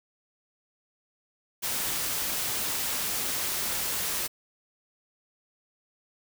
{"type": "noise", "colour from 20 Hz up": "white", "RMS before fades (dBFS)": -30, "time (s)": [1.62, 4.28], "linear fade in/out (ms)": 20, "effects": []}